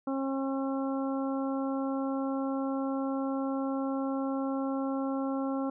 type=harmonic tone; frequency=270 Hz; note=C#4; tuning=45 cents flat; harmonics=1 / 2 / 3 / 4 / 5; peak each=-30 / -36 / -40 / -42 / -44 dBFS; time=0.07-5.7 s; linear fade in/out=5 ms; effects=none